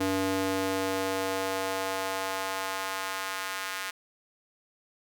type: tone with high-pass filter sweep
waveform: square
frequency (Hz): 95.7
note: G2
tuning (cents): -41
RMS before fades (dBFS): -31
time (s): 0-3.91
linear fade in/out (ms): 10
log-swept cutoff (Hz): 270 to 1500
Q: 1.2
effects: none